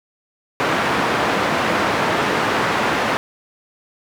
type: band-pass noise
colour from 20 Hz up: white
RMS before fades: -19 dBFS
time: 0.6-3.17 s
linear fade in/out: 0 ms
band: 130 to 1500 Hz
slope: 12 dB/octave
effects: none